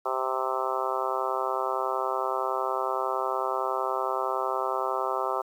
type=harmonic tone; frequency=130.81 Hz; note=C3; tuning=in tune; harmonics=3 / 4 / 5 / 6 / 7 / 8 / 9 / 10; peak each=-34 / -34 / -34 / -34 / -34 / -34 / -34 / -34 dBFS; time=0.05-5.42 s; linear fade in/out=10 ms; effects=9-bit